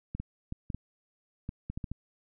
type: clicks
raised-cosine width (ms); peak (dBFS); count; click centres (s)
5; -23; 10; 0.15 / 0.2 / 0.524 / 0.702 / 0.746 / 1.491 / 1.7 / 1.775 / 1.842 / 1.916
effects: none